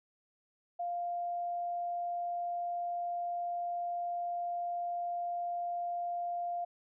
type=tone; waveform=sine; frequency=698.5 Hz; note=F5; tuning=in tune; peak=-33 dBFS; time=0.79-6.65 s; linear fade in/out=10 ms; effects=none